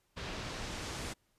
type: noise with low-pass filter sweep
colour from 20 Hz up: pink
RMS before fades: -41 dBFS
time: 0.16-1.14 s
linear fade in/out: 20 ms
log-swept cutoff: 4100 to 8700 Hz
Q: 0.95
effects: pink hiss -75 dBFS RMS until 1.38 s + resampled to 32000 Hz